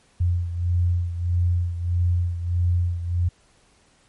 sine beating tone pair, 87.31 / 88.91 Hz, F2 / F2, 0 / +31 cents, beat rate 1.6 Hz, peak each -20 / -26 dBFS, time 0.2-3.29 s, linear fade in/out 10 ms, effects pink hiss -59 dBFS RMS until 4.08 s + MP3 48 kbps

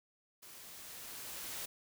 white noise with level ramp, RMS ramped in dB -54 to -42 dBFS, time 0.42-1.66 s, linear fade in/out 10 ms, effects none

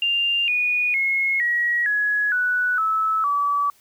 sine tone with pitch steps, 2794 / 2461 / 2167 / 1908.4 / 1680.6 / 1480.1 / 1303.4 / 1147.9 Hz, F7 / D#7 / C#7 / A#6 / G#6 / F#6 / E6 / D6, 0 / -20 / -40 / +40 / +20 / 0 / -20 / -40 cents, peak -18 dBFS, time 0.02-3.7 s, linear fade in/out 2 ms, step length 460 ms, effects white hiss -57 dBFS RMS until 3.8 s

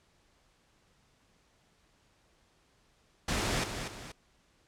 pink noise with echo, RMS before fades -31 dBFS, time 3.28-3.64 s, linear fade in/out 5 ms, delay 240 ms, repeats 2, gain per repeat -7 dB, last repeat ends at 4.12 s, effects pink hiss -68 dBFS RMS until 4.67 s + low-pass 8000 Hz 12 dB/octave

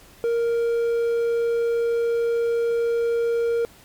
triangle tone, 466.6 Hz, A#4, 2 cents sharp, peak -17 dBFS, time 0.24-3.65 s, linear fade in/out 0 ms, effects pink hiss -50 dBFS RMS until 3.84 s + MP3 96 kbps

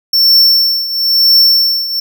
square tone with tremolo, 5420 Hz, E8, 47 cents sharp, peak -4 dBFS, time 0.13-2 s, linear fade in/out 5 ms, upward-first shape triangle, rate 1 Hz, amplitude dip 80%, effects none

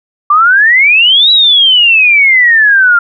sine exponential two-way sweep, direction up then down, 1157 to 3939 to 1380 Hz, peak -3 dBFS, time 0.3-2.99 s, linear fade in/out 5 ms, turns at 1.31 s, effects none

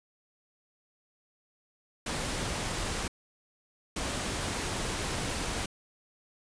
pink noise bursts at uneven times, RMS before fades -33 dBFS, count 2, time 2.06-3.08 / 3.96-5.66 s, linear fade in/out 5 ms, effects resampled to 22050 Hz

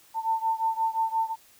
sine beating tone pair, 894 / 899.7 Hz, A5 / A5, +27 / +38 cents, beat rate 5.7 Hz, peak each -26 / -28 dBFS, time 0.14-1.36 s, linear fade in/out 50 ms, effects white hiss -57 dBFS RMS until 1.59 s

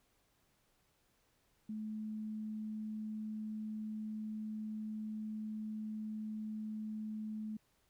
sine tone, 215.6 Hz, A3, 35 cents flat, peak -39 dBFS, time 1.69-7.57 s, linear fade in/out 5 ms, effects pink hiss -75 dBFS RMS until 7.89 s

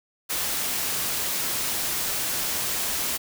white noise, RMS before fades -27 dBFS, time 0.29-3.18 s, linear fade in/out 20 ms, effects none

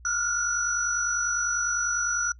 sine tone cluster, 1397 / 1447 / 5890 Hz, F6 / F#6 / F#8, 0 / -39 / -9 cents, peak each -28 / -31 / -27 dBFS, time 0.05-2.32 s, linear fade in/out 2 ms, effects noise-tail reverb RT60 0.1 s tail -24 dB re dry + added 60 Hz sine -46 dBFS peak until 2.39 s

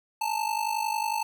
square ring-modulated tone, 880 Hz, A5, in tune, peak -24 dBFS, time 0.21-1.23 s, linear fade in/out 0 ms, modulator 25.5 Hz, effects none

